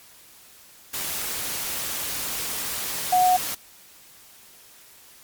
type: tone in noise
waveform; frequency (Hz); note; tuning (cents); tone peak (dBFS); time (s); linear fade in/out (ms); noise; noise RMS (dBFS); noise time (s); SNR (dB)
sine; 732; F#5; -19; -15; 3.12-3.37; 10; white; -29; 0.93-3.55; +11
effects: white hiss -50 dBFS RMS until 5.23 s + MP3 96 kbps